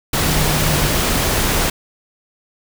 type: tone in noise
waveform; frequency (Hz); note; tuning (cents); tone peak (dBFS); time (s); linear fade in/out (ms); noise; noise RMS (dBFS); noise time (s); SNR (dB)
sine; 150.4; D3; +42; -20; 0.24-0.91; 5; pink; -17; 0.13-1.7; -6
effects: none